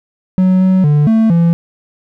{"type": "tone with pitch steps", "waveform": "triangle", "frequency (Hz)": [185.8, 187.3, 147.7, 222.6, 168.9], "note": ["F#3", "F#3", "D3", "A3", "E3"], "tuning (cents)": [7, 21, 10, 20, 42], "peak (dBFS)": -5, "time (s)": [0.38, 1.53], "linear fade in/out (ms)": 0, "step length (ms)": 230, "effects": []}